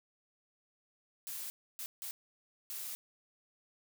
blue noise bursts at uneven times, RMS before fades -42 dBFS, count 4, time 1.27-1.5 / 1.79-1.86 / 2.02-2.11 / 2.7-2.95 s, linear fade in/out 0 ms, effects none

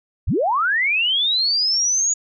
sine linear sweep, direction up, 30.87 to 6830 Hz, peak -16 dBFS, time 0.27-2.14 s, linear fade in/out 10 ms, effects none

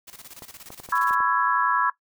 white noise with tremolo, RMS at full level -42 dBFS, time 0.07-1.15 s, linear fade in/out 10 ms, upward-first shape square, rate 17 Hz, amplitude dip 75%
clicks, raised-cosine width 1 ms, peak -26 dBFS, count 6, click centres 0.422 / 0.704 / 0.8 / 0.889 / 1.109 / 1.205 s
sine chord, C# minor seventh, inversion third, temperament just, 997.9 / 1108.7 / 1330.5 / 1663.1 Hz, B5 / C#6 / E6 / G#6, +18 / 0 / +16 / +2 cents, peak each -25 dBFS, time 0.92-1.9 s, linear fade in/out 5 ms
effects noise-tail reverb RT60 0.1 s tail -17 dB re dry

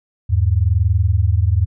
sine tone pair together, 80.9 / 101.8 Hz, E2 / G#2, -32 / -34 cents, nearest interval major third, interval 398 cents, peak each -15 dBFS, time 0.29-1.66 s, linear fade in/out 20 ms, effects none

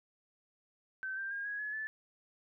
sine tone with pitch steps, 1540 / 1578.7 / 1618.4 / 1659.1 / 1700.9 / 1743.6 Hz, G6 / G6 / G#6 / G#6 / G#6 / A6, -31 / +12 / -45 / -2 / +41 / -16 cents, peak -36 dBFS, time 1.03-1.87 s, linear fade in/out 0 ms, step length 140 ms, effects none

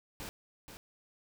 pink noise with echo, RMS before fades -43 dBFS, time 0.2-0.29 s, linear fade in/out 0 ms, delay 480 ms, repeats 1, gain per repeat -7 dB, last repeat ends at 0.77 s, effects none

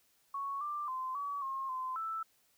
sine tone with pitch steps, 1110 / 1183 / 1035 / 1138 / 1073 / 1031 / 1321 Hz, C#6 / D6 / C6 / C#6 / C6 / C6 / E6, +2 / +12 / -19 / +45 / +43 / -26 / +3 cents, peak -35 dBFS, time 0.34-2.23 s, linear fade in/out 5 ms, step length 270 ms, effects white hiss -71 dBFS RMS until 2.57 s

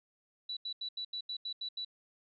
sine tone bursts, 3946 Hz, B7, 2 cents flat, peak -36 dBFS, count 9, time 0.49-1.848 s, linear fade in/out 5 ms, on 78 ms, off 82 ms, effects none

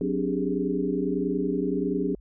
sine tone cluster, 183.1 / 261.5 / 291.8 / 395 / 416.5 Hz, F#3 / C4 / D4 / G4 / G#4, -18 / -1 / -11 / +13 / +5 cents, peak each -30 / -30 / -29 / -30 / -32 dBFS, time 0.01-2.15 s, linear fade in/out 2 ms, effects added 50 Hz sine -47 dBFS peak until 2.2 s

